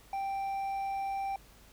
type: tone with hard clipping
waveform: triangle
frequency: 784 Hz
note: G5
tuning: in tune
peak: -33 dBFS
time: 0.13-1.36 s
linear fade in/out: 2 ms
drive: 7 dB
effects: added 50 Hz sine -59 dBFS peak until 1.72 s + pink hiss -59 dBFS RMS until 1.72 s